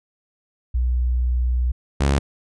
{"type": "tone pair in turn", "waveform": ["sine", "sawtooth"], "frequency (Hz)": [61.5, 69.58], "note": ["B1", "C#2"], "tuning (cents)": [-7, 7], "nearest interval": "major second", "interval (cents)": 214, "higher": "second", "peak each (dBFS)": [-17, -12], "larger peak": "second", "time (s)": [[0.74, 1.72], [2, 2.19]], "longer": "first", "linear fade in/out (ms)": 10, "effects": ["resampled to 22050 Hz"]}